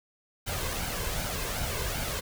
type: noise with flanger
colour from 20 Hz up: pink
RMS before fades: -32 dBFS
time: 0.46-2.21 s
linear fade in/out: 20 ms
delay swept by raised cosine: 1.3 to 1.95 ms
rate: 2.6 Hz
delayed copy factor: +0.55
effects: none